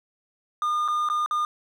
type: tone with dropouts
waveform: triangle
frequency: 1214 Hz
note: D#6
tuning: 43 cents flat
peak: -20 dBFS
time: 0.62-1.45 s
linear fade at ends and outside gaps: 1 ms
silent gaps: 0.879-0.884 / 1.088-1.099 / 1.261-1.31 s
effects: none